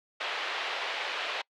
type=band-pass noise; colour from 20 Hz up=white; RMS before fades=-34 dBFS; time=0.2-1.42 s; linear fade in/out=10 ms; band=460 to 3400 Hz; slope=24 dB/octave; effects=noise-tail reverb RT60 0.1 s tail -26 dB re dry